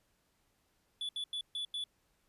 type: tone bursts at uneven times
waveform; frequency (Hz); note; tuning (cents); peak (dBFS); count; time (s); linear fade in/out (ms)
triangle; 3445; A7; -37; -34; 5; 1.01-1.09 / 1.16-1.24 / 1.33-1.41 / 1.55-1.65 / 1.74-1.84; 2
effects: pink hiss -75 dBFS RMS until 2.28 s + resampled to 32000 Hz

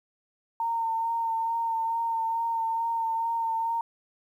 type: tone with vibrato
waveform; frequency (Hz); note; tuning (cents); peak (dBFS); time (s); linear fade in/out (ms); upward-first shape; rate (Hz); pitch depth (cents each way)
sine; 913; A#5; -36; -25; 0.6-3.81; 2; sine; 2.3; 20
effects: 10-bit

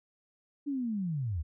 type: linear sweep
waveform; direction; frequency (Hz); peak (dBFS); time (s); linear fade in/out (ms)
sine; down; 294.2 to 69.3; -30; 0.66-1.43; 20
effects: none

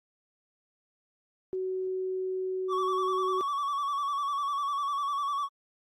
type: tone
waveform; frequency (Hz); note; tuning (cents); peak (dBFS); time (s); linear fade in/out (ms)
sine; 374.1; F#4; +19; -29; 1.53-3.41; 0
type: tone with vibrato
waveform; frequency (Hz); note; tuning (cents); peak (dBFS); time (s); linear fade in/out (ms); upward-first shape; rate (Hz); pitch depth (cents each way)
triangle; 1136; C#6; +42; -26; 2.68-5.49; 50; square; 10; 41
effects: Opus 32 kbps

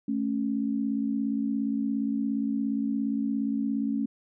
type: tone pair together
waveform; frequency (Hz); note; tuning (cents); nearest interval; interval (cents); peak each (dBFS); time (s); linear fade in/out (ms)
sine; 218.4 / 275.6; A3 / C#4; -13 / -10; major third; 403; -28; 0.08-4.06; 5
effects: none

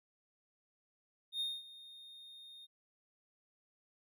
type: tone with ADSR envelope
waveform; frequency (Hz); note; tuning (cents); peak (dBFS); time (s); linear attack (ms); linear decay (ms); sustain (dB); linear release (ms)
triangle; 3683; A#7; -22; -32; 1.32-2.67; 83; 220; -18; 28
effects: none

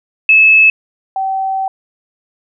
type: tone pair in turn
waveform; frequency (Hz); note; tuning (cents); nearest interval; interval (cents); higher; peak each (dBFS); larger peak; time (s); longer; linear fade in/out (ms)
sine; 2600 / 769.4; E7 / G5; -24 / -33; octave + major sixth; 2109; first; -4 / -14; first; 0.29-0.7 / 1.16-1.68; second; 2
effects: none

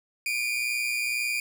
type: tone pair together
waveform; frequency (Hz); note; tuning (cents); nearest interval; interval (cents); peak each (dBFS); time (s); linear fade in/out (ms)
40% pulse; 2320 / 2442; D7 / D#7; -22 / -33; minor second; 89; -30 / -27; 0.26-1.4; 2
effects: none

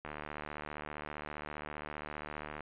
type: click train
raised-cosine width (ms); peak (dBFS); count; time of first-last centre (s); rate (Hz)
0.5; -26; 193; 0.05-2.607; 75.1
effects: resampled to 8000 Hz

